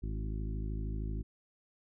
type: harmonic tone with a mistuned harmonic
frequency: 53 Hz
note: G#1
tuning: 36 cents sharp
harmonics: 1 / 2 / 3 / 4 / 5 / 6 / 7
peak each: -35 / -41 / -45 / -47 / -49 / -51 / -52 dBFS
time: 0.02-1.23 s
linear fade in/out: 20 ms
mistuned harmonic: 6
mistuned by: +16 cents
effects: none